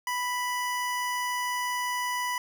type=tone; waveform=25% pulse; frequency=987.8 Hz; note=B5; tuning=in tune; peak=-24 dBFS; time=0.07-2.38 s; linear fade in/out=2 ms; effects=none